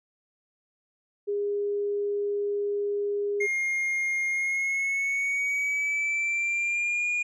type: tone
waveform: sine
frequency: 408 Hz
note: G#4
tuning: 31 cents flat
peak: -25 dBFS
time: 1.27-3.47 s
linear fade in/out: 20 ms
type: tone with pitch glide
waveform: triangle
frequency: 2130 to 2433 Hz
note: C7 to D#7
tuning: +30 to -39 cents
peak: -23 dBFS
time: 3.4-7.23 s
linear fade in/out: 10 ms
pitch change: +231 cents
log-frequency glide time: 4.29-7.08 s
effects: resampled to 24000 Hz